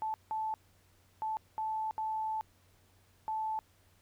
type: tone bursts at uneven times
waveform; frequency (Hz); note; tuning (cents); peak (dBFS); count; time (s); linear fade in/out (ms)
sine; 874; A5; -12; -32; 6; 0.02-0.14 / 0.31-0.54 / 1.22-1.37 / 1.58-1.91 / 1.98-2.41 / 3.28-3.59; 0
effects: added 92 Hz sine -67 dBFS peak until 4.01 s + pink hiss -68 dBFS RMS until 4.01 s